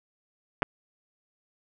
clicks, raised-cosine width 0.5 ms, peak -10 dBFS, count 2, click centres 0.622 / 0.629 s, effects none

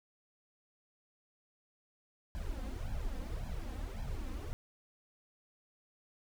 brown noise with flanger, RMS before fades -39 dBFS, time 2.35-4.53 s, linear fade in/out 0 ms, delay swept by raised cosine 1.2 to 3.9 ms, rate 1.8 Hz, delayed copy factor +1, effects none

